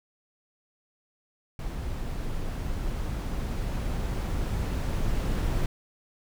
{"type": "noise with level ramp", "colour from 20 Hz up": "brown", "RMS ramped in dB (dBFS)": [-33, -26], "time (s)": [1.59, 5.66], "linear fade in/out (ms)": 2, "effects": []}